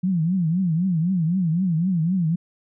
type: tone with vibrato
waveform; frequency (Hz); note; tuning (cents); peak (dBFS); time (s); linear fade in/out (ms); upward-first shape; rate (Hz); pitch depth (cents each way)
sine; 173.6; F3; -10; -18; 0.03-2.36; 10; triangle; 3.9; 210
effects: none